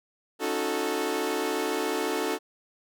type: chord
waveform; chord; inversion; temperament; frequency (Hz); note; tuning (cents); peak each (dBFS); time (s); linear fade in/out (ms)
sawtooth; D# half-diminished seventh; third; equal with one note detuned; 277.2 / 311.1 / 365.5 / 440; C#4 / D#4 / F#4 / A4; 0 / 0 / -21 / 0; -31 / -29 / -28 / -26; 0.39-2.39; 50
effects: none